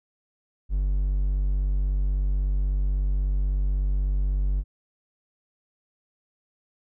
triangle tone, 48.15 Hz, G1, 30 cents flat, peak -19 dBFS, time 0.69-4.64 s, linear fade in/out 50 ms, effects none

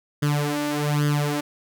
sawtooth tone with flanger, 147.1 Hz, D3, 3 cents sharp, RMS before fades -23 dBFS, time 0.22-1.41 s, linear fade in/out 10 ms, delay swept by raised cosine 0.61 to 3.51 ms, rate 1.2 Hz, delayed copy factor +0.8, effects none

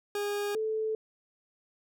40% pulse / sine tone pair in turn, 409.5 / 437.4 Hz, G#4 / A4, -24 / -10 cents, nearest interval minor second, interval 114 cents, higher second, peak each -29 / -28 dBFS, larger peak second, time 0.15-0.55 / 0.55-0.95 s, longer neither, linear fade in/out 2 ms, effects none

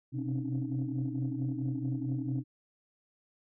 sine tone cluster, 127.4 / 131.9 / 265.1 / 276.6 / 306.6 Hz, C3 / C3 / C4 / C#4 / D#4, -46 / +14 / +23 / -4 / -25 cents, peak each -33 / -38 / -39 / -38 / -38 dBFS, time 0.12-2.44 s, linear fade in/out 50 ms, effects tanh soft clip ceiling -23 dBFS

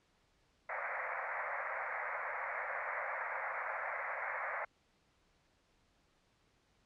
white band-pass noise, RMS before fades -40 dBFS, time 0.69-4.65 s, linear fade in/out 5 ms, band 510 to 2200 Hz, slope 96 dB/octave, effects pink hiss -73 dBFS RMS until 6.85 s + low-pass 6000 Hz 12 dB/octave

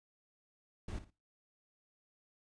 brown noise with echo, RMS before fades -41 dBFS, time 0.88-0.99 s, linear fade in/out 5 ms, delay 57 ms, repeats 2, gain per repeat -12 dB, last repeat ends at 1.104 s, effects noise-tail reverb RT60 0.3 s tail -22 dB re dry + resampled to 22050 Hz

